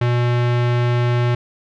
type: tone with low-pass filter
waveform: square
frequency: 121.1 Hz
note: B2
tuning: 34 cents flat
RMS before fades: -17 dBFS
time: 0.01-1.35 s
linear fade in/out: 5 ms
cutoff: 2900 Hz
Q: 1
effects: none